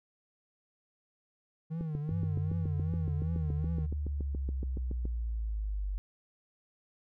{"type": "tone with vibrato", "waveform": "triangle", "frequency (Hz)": 156.1, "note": "D#3", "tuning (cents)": 6, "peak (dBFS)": -31, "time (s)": [1.7, 3.87], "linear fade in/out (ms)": 20, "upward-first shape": "triangle", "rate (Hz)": 2.6, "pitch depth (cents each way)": 140}
{"type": "click train", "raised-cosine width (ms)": 3, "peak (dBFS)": -26, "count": 24, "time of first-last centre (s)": [1.81, 5.054], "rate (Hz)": 7.09}
{"type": "linear sweep", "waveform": "sine", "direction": "down", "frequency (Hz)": [98.1, 47.47], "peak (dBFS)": -31, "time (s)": [2.11, 5.98], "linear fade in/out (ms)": 0}
{"effects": []}